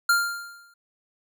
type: tone with exponential decay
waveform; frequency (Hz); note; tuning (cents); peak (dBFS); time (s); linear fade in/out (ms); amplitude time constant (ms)
square; 1396.9; F6; 0; -16; 0.09-0.74; 5; 140
effects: none